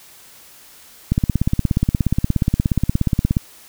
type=click train; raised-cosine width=5 ms; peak=-3 dBFS; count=39; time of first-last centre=1.12-3.369 s; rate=16.9 Hz; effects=white hiss -45 dBFS RMS until 3.68 s